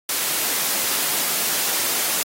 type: noise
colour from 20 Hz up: white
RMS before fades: -22 dBFS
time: 0.09-2.23 s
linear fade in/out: 2 ms
effects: high-pass 200 Hz 12 dB/octave + AAC 48 kbps